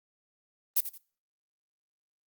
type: noise with echo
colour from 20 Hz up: violet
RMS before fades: -24 dBFS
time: 0.76-0.81 s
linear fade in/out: 10 ms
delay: 85 ms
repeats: 2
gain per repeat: -11 dB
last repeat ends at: 0.98 s
effects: noise-tail reverb RT60 0.4 s tail -21 dB re dry + Opus 24 kbps